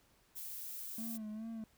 violet noise, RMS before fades -45 dBFS, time 0.35-1.18 s, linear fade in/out 20 ms
triangle tone with vibrato, 220 Hz, A3, in tune, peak -39 dBFS, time 0.98-1.64 s, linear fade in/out 2 ms, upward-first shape sine, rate 2.4 Hz, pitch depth 61 cents each way
effects pink hiss -70 dBFS RMS until 1.77 s

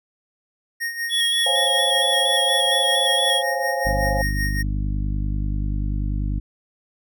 square tone with tremolo, 1858 Hz, A#6, 6 cents flat, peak -23 dBFS, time 0.8-4.63 s, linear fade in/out 20 ms, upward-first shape sine, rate 5.3 Hz, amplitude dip 65%
square tone with vibrato, 3339 Hz, G#7, 9 cents sharp, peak -19 dBFS, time 1.09-3.43 s, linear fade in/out 50 ms, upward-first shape square, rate 4.3 Hz, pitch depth 21 cents each way
sine chord, Db major seventh, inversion third, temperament equal with one note detuned, 523.3 / 547 / 698.5 / 830.6 Hz, C5 / Db5 / F5 / Ab5, 0 / -23 / 0 / 0 cents, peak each -27 dBFS, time 1.46-4.22 s, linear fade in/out 5 ms
harmonic tone, 50.2 Hz, G1, 42 cents sharp, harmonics 1 / 2 / 3 / 4 / 5 / 6, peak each -22 / -28 / -32 / -34 / -36 / -38 dBFS, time 3.85-6.4 s, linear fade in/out 10 ms
effects none

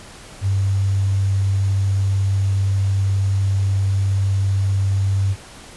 sine tone with quantisation, 97.7 Hz, G2, 5 cents flat, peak -15 dBFS, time 0.41-5.36 s, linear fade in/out 50 ms, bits 7, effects pink hiss -40 dBFS RMS until 5.76 s + resampled to 24000 Hz

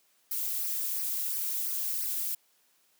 violet noise with flanger, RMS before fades -32 dBFS, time 0.31-2.35 s, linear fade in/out 5 ms, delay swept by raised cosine 0.27 to 2.77 ms, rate 2.9 Hz, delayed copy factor -0.75, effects white hiss -68 dBFS RMS until 2.99 s + high-pass 200 Hz 12 dB/octave

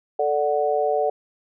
sine chord, D major, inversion second, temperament equal, 440 / 587.3 / 740 Hz, A4 / D5 / F#5, 0 / 0 / 0 cents, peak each -23 dBFS, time 0.19-1.1 s, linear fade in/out 5 ms, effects none

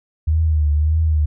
sine tone with vibrato, 77 Hz, D#2, 17 cents flat, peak -13 dBFS, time 0.27-1.26 s, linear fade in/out 10 ms, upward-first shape triangle, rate 1.7 Hz, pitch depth 87 cents each way, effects none

